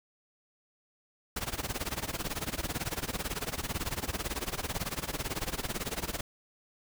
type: noise with tremolo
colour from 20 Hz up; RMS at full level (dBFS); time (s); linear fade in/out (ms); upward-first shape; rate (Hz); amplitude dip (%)
pink; -32; 1.36-6.21; 5; sine; 18; 90
effects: none